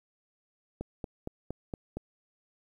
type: click train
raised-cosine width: 2 ms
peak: -22 dBFS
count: 6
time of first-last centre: 0.81-1.97 s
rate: 4.31 Hz
effects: 10-bit